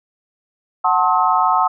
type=chord; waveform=sine; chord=F# diminished seventh; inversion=none; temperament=just; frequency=740 / 888 / 1065.6 / 1278.7 Hz; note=F#5 / A5 / C6 / Eb6; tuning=0 / +16 / +31 / +47 cents; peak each=-18 dBFS; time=0.84-1.68 s; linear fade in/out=10 ms; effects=none